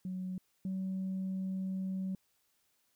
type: tone pair in turn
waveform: sine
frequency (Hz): 185 / 189.21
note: F#3 / F#3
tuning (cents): 0 / +39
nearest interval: unison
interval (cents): 39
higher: second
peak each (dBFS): -35 / -32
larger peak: second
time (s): 0.05-0.38 / 0.65-2.15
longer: second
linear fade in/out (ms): 2
effects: tanh soft clip ceiling -31 dBFS + white hiss -75 dBFS RMS until 2.95 s